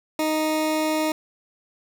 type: tone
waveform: 20% pulse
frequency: 311.1 Hz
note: D#4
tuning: in tune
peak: -16 dBFS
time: 0.19-1.12 s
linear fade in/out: 2 ms
effects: none